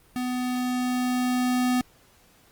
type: tone with level ramp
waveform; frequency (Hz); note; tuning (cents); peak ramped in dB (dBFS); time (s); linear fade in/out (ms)
square; 250; B3; +21; -27 to -21; 0.16-1.81; 0
effects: pink hiss -58 dBFS RMS until 2.51 s + Opus 32 kbps